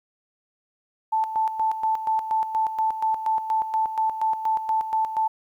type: tone with tremolo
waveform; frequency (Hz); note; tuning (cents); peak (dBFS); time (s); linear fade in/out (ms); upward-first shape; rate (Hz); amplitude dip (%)
sine; 880; A5; 0; -19; 1.12-5.28; 10; square; 4.2; 65
effects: 10-bit